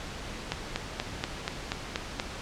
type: click train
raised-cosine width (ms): 0.2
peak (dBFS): -11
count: 8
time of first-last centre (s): 0.52-2.199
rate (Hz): 4.17
effects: pink hiss -39 dBFS RMS until 2.41 s + low-pass 6000 Hz 12 dB/octave